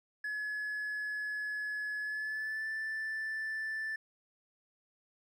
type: tone with pitch glide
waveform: triangle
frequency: 1700 to 1762 Hz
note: G#6 to A6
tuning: +40 to +2 cents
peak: -32 dBFS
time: 0.24-3.96 s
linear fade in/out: 5 ms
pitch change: +62 cents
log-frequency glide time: 2-2.67 s
effects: tanh soft clip ceiling -29 dBFS